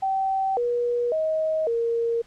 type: tone with pitch steps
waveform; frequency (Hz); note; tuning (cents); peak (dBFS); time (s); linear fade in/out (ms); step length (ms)
sine; 771 / 481.1 / 631 / 464.4; G5 / B4 / D#5 / A#4; -29 / -45 / +24 / -7; -21; 0.02-2.22; 10; 550
effects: pink hiss -56 dBFS RMS until 2.26 s + low-pass 7000 Hz 12 dB/octave